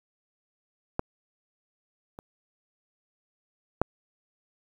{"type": "clicks", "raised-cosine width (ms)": 1, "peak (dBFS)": [-12, -27, -7], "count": 3, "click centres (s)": [0.994, 2.189, 3.816], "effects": ["8-bit"]}